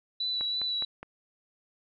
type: tone with vibrato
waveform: sine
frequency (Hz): 3951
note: B7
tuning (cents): 0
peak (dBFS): -28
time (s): 0.2-0.85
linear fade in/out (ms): 5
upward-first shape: sine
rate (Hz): 3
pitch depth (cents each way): 19
type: click train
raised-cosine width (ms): 0.5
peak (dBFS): -25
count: 4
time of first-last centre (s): 0.41-1.03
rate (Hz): 4.84
effects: none